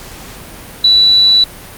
sine tone, 3951 Hz, B7, in tune, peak -4 dBFS, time 0.84-1.44 s, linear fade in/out 5 ms, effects pink hiss -32 dBFS RMS until 1.77 s + Opus 48 kbps

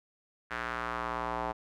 square tone with band-pass filter sweep, 58.9 Hz, A#1, 19 cents sharp, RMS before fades -35 dBFS, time 0.5-1.53 s, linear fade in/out 20 ms, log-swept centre 1600 to 860 Hz, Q 2.3, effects none

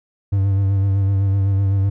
triangle tone with vibrato, 98 Hz, G2, in tune, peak -12 dBFS, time 0.32-1.9 s, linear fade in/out 10 ms, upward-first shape sine, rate 7.9 Hz, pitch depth 32 cents each way, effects none

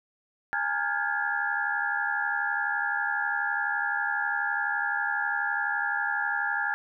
sine tone cluster, 820 / 899 / 1409 / 1632 / 1704 Hz, G#5 / A5 / F6 / G#6 / G#6, -22 / +37 / +15 / -31 / +44 cents, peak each -33 / -36 / -31 / -31 / -31 dBFS, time 0.53-6.74 s, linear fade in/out 0 ms, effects none

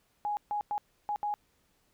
sine tone bursts at uneven times, 830.6 Hz, G#5, in tune, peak -29 dBFS, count 5, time 0.25-0.37 / 0.51-0.61 / 0.71-0.78 / 1.09-1.16 / 1.23-1.34 s, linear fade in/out 0 ms, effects pink hiss -71 dBFS RMS until 1.93 s

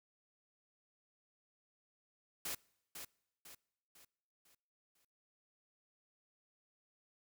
white noise with echo, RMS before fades -41 dBFS, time 2.45-2.55 s, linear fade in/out 5 ms, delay 500 ms, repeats 5, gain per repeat -7 dB, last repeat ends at 5.05 s, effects noise-tail reverb RT60 0.9 s tail -26 dB re dry

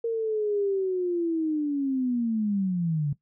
sine linear sweep, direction down, 463.6 to 139.8 Hz, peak -23 dBFS, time 0.04-3.13 s, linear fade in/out 5 ms, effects noise-tail reverb RT60 0.1 s tail -17 dB re dry

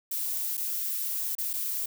violet noise with dropouts, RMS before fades -31 dBFS, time 0.11-1.86 s, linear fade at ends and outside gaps 5 ms, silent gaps 0.571-0.576 / 1.352-1.382 / 1.532-1.536 s, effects none

